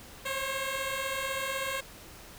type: beating tone pair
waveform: 10% pulse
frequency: 528 / 544 Hz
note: C5 / C#5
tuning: +16 / -33 cents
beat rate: 16 Hz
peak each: -27 / -25 dBFS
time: 0.25-1.81 s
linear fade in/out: 10 ms
effects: pink hiss -49 dBFS RMS until 2.38 s